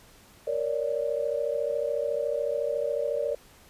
sine tone cluster, 465.7 / 560 / 594 Hz, A#4 / C#5 / D5, -2 / +18 / +20 cents, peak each -30 dBFS, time 0.47-3.35 s, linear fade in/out 5 ms, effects pink hiss -55 dBFS RMS until 3.69 s + resampled to 32000 Hz

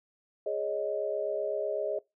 sine chord, Ab suspended fourth, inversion none, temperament equal, 415.3 / 554.4 / 622.3 Hz, Ab4 / Db5 / Eb5, 0 / 0 / 0 cents, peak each -34 / -34 / -32 dBFS, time 0.46-1.99 s, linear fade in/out 5 ms, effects noise-tail reverb RT60 0.2 s tail -22 dB re dry

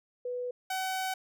sine / sawtooth tone pair in turn, 493.9 / 755.6 Hz, B4 / F#5, 0 / +36 cents, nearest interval perfect fifth, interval 736 cents, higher second, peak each -32 / -27 dBFS, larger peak second, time 0.25-0.51 / 0.7-1.14 s, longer second, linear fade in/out 5 ms, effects none

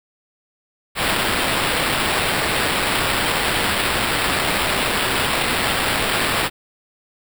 white noise with sample-and-hold, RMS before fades -20 dBFS, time 0.95-6.5 s, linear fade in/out 50 ms, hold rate 6300 Hz, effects none

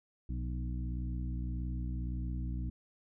harmonic tone with a mistuned harmonic, 61.74 Hz, B1, in tune, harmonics 1 / 2 / 3 / 4 / 5, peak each -35 / -41 / -45 / -47 / -49 dBFS, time 0.29-2.7 s, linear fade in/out 5 ms, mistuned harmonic 3, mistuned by -42 cents, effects none

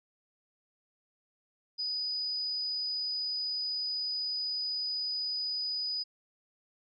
sine tone, 4968 Hz, D#8, 3 cents flat, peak -31 dBFS, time 1.78-6.04 s, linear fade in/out 20 ms, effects none

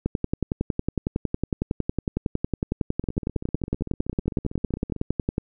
two click trains, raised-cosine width 3 ms, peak -20 / -10 dBFS, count 31 / 59, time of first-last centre 3.04-4.963 / 0.06-5.381 s, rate 15.6 / 10.9 Hz, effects none

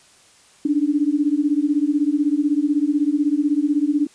sine beating tone pair, 285.4 / 301.4 Hz, D4 / D4, -49 / +45 cents, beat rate 16 Hz, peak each -19 dBFS, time 0.65-4.07 s, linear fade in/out 5 ms, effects white hiss -52 dBFS RMS until 4.14 s + resampled to 22050 Hz

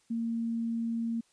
sine tone, 230 Hz, A#3, 23 cents flat, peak -29 dBFS, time 0.1-1.21 s, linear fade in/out 10 ms, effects white hiss -68 dBFS RMS until 1.32 s + resampled to 22050 Hz

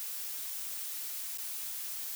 blue noise with dropouts, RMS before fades -39 dBFS, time 0-2.15 s, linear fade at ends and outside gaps 0 ms, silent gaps 1.374-1.384 s, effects none

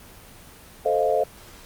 sine chord, F dominant seventh, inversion first, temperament equal, 440 / 523.3 / 622.3 / 698.5 Hz, A4 / C5 / Eb5 / F5, 0 / 0 / 0 / 0 cents, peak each -24 dBFS, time 0.85-1.24 s, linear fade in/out 10 ms, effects pink hiss -46 dBFS RMS until 1.65 s + Opus 24 kbps

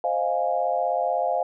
sine chord, F minor seventh, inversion second, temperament equal, 523.3 / 622.3 / 698.5 / 830.6 Hz, C5 / Eb5 / F5 / Ab5, 0 / 0 / 0 / 0 cents, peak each -28 / -28 / -24 / -29 dBFS, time 0.04-1.43 s, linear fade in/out 2 ms, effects none

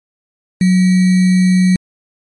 sine tone with sample-and-hold, 184.1 Hz, F#3, 8 cents flat, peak -7 dBFS, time 0.61-1.76 s, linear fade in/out 2 ms, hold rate 2100 Hz, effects MP3 48 kbps

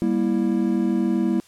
triangle chord, E diminished, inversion first, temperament just, 197.78 / 237.3 / 329.6 Hz, G3 / Bb3 / E4, +16 / +31 / 0 cents, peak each -21 dBFS, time 0.02-1.4 s, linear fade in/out 0 ms, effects white hiss -53 dBFS RMS until 1.47 s + low-pass 10000 Hz 12 dB/octave

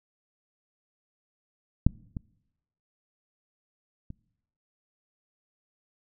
clicks, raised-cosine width 5 ms, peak -6 / -21 / -27 dBFS, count 3, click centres 1.866 / 2.168 / 4.104 s, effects noise-tail reverb RT60 0.9 s tail -24 dB re dry

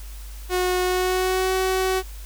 sawtooth tone with pitch glide, 364.2 to 376 Hz, F#4 to F#4, -27 to +28 cents, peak -16 dBFS, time 0.49-2.03 s, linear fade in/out 50 ms, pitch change +55 cents, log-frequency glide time 0.82-1.52 s, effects added 50 Hz sine -34 dBFS peak until 2.25 s + white hiss -46 dBFS RMS until 2.25 s

